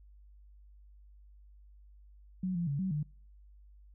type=tone with pitch steps; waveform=sine; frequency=185 / 172 / 141.2 / 188.8 / 149.2 Hz; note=F#3 / F3 / C#3 / F#3 / D3; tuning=0 / -26 / +32 / +35 / +28 cents; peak=-30 dBFS; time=2.43-3.03 s; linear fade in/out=5 ms; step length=120 ms; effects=noise-tail reverb RT60 0.5 s tail -26 dB re dry + added 50 Hz sine -54 dBFS peak until 3.94 s